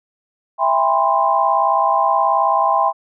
sine chord, C major seventh, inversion first, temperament equal with one note detuned, 659.3 / 802.3 / 987.8 / 1046.5 Hz, E5 / G5 / B5 / C6, 0 / +40 / 0 / 0 cents, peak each -20 / -17 / -21 / -17 dBFS, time 0.58-2.93 s, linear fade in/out 50 ms, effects none

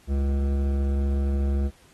sine tone with hard clipping, 69.3 Hz, C#2, in tune, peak -23 dBFS, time 0.07-1.71 s, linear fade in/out 50 ms, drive 13 dB, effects pink hiss -57 dBFS RMS until 1.93 s + AAC 32 kbps

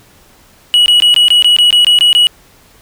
triangle tone bursts, 2921 Hz, F#7, 23 cents flat, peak -3 dBFS, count 11, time 0.74-2.27 s, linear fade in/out 0 ms, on 120 ms, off 21 ms, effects pink hiss -45 dBFS RMS until 2.81 s

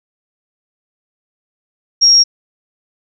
sine tone, 5588 Hz, F8, in tune, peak -5 dBFS, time 2.01-2.24 s, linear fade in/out 20 ms, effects none

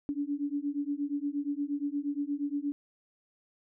sine beating tone pair, 283 / 291.5 Hz, C#4 / D4, +36 / -13 cents, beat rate 8.5 Hz, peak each -33 / -33 dBFS, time 0.09-2.72 s, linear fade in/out 0 ms, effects none

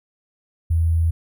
sine tone with sample-and-hold, 82.41 Hz, E2, in tune, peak -15 dBFS, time 0.7-1.11 s, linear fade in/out 10 ms, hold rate 11025 Hz, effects none

